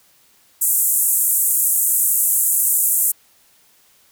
white band-pass noise, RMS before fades -17 dBFS, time 0.61-3.12 s, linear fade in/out 10 ms, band 7600 to 15000 Hz, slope 48 dB/octave, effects white hiss -55 dBFS RMS until 4.11 s

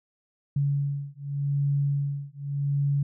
sine beating tone pair, 141.1 / 141.95 Hz, C#3 / C#3, +31 / +41 cents, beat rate 0.85 Hz, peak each -27 / -27 dBFS, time 0.56-3.03 s, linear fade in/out 5 ms, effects none

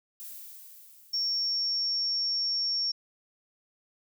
violet noise with exponential decay, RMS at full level -41 dBFS, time 0.2-2.55 s, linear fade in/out 0 ms, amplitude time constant 510 ms
sine tone, 5490 Hz, F8, 31 cents flat, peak -26 dBFS, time 1.13-2.92 s, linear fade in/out 10 ms
effects none

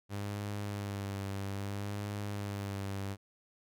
sawtooth tone with vibrato, 100.5 Hz, G2, 44 cents sharp, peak -32 dBFS, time 0.09-3.17 s, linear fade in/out 50 ms, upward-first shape sine, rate 0.61 Hz, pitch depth 37 cents each way, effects none

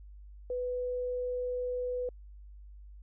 sine tone, 497 Hz, B4, 11 cents sharp, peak -31 dBFS, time 0.5-2.09 s, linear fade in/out 2 ms, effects added 50 Hz sine -47 dBFS peak until 3.02 s

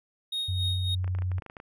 triangle tone with tremolo, 3729 Hz, A#7, in tune, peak -26 dBFS, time 0.32-0.95 s, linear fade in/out 5 ms, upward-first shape sine, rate 3.6 Hz, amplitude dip 65%
sine tone with pitch glide, 92.1 to 91.52 Hz, F#2 to F#2, -7 to -18 cents, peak -26 dBFS, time 0.48-1.4 s, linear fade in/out 10 ms, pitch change -11 cents, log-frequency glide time 0.92-1.22 s
clicks, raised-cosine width 0.5 ms, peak -28 dBFS, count 12, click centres 1.044 / 1.078 / 1.15 / 1.187 / 1.221 / 1.317 / 1.383 / 1.422 / 1.463 / 1.499 / 1.568 / 1.601 s
effects none

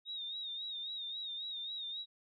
sine tone with vibrato, 3729 Hz, A#7, in tune, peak -39 dBFS, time 0.05-2.06 s, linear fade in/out 50 ms, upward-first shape sine, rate 3.7 Hz, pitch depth 71 cents each way, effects none

